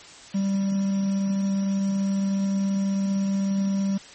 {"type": "tone with quantisation", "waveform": "triangle", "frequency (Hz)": 196, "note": "G3", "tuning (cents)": 0, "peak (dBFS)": -19, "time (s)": [0.34, 3.98], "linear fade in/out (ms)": 10, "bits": 7, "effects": ["white hiss -45 dBFS RMS until 4.14 s", "MP3 32 kbps"]}